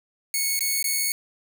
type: tone with dropouts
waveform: 5% pulse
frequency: 2209 Hz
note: C#7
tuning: 7 cents flat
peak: -12 dBFS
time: 0.34-1.12 s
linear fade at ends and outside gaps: 1 ms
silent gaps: 0.592-0.607 / 0.827-0.842 s
effects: none